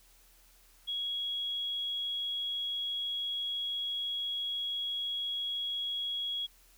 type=tone; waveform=sine; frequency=3322 Hz; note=G#7; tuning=in tune; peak=-32 dBFS; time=0.87-6.47 s; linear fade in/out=20 ms; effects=added 40 Hz sine -63 dBFS peak until 6.77 s + white hiss -63 dBFS RMS until 6.77 s